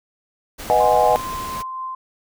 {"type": "noise", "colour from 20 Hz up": "pink", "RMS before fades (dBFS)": -33, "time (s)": [0.58, 1.63], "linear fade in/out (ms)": 20}
{"type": "chord", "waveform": "sine", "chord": "G# minor seventh", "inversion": "first", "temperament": "equal", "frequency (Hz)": [493.9, 622.3, 740, 830.6], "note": ["B4", "D#5", "F#5", "G#5"], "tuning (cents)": [0, 0, 0, 0], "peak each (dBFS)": [-20, -18, -18, -17], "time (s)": [0.7, 1.16], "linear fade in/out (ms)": 0}
{"type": "tone with tremolo", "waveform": "sine", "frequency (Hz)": 1041, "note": "C6", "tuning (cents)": -9, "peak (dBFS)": -25, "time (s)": [0.8, 1.95], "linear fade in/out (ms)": 5, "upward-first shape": "triangle", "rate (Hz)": 4.1, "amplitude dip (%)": 25}
{"effects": []}